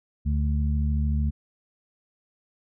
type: harmonic tone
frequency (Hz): 73.42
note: D2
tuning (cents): 0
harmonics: 1 / 2 / 3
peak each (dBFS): -22 / -30 / -31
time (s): 0.25-1.31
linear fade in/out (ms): 20
effects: none